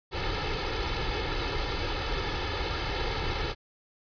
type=noise with comb filter; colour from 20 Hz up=pink; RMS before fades=-30 dBFS; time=0.11-3.55 s; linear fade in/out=50 ms; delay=2.3 ms; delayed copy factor=+0.7; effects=resampled to 11025 Hz